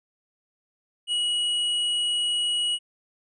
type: tone with tanh clipping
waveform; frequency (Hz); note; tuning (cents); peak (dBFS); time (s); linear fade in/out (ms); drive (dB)
sine; 2913; F#7; -28; -24; 1.07-2.79; 50; 10
effects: resampled to 24000 Hz